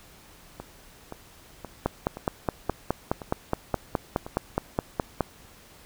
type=two click trains; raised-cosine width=1 ms; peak=-22 / -9 dBFS; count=9 / 17; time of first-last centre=0.6-4.788 / 1.86-5.207 s; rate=1.91 / 4.78 Hz; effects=pink hiss -52 dBFS RMS until 5.85 s